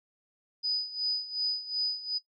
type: tone with tremolo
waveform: sine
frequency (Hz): 4978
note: D#8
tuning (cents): 0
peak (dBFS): -25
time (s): 0.63-2.19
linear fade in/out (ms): 20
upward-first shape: sine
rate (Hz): 2.7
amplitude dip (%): 80
effects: noise-tail reverb RT60 0.1 s tail -19 dB re dry